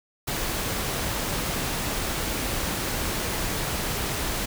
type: noise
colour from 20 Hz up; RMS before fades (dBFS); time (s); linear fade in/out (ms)
pink; -28; 0.27-4.46; 10
effects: none